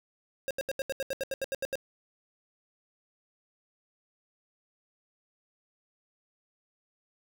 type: tone bursts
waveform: square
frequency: 539 Hz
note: C#5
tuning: 49 cents flat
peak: -30 dBFS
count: 13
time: 0.48-1.755 s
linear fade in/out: 0 ms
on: 27 ms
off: 77 ms
effects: none